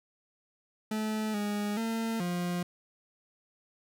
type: tone with pitch steps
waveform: 40% pulse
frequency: 216.4 / 206.6 / 226.3 / 176.4 Hz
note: A3 / G#3 / A3 / F3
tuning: -29 / -9 / +49 / +18 cents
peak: -29 dBFS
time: 0.91-2.63 s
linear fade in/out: 5 ms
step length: 430 ms
effects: none